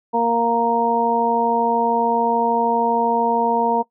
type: harmonic tone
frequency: 233.1 Hz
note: A#3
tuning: in tune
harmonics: 1 / 2 / 3 / 4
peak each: -24 / -21 / -23 / -18 dBFS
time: 0.13-3.83 s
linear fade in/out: 20 ms
effects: noise-tail reverb RT60 0.1 s tail -20 dB re dry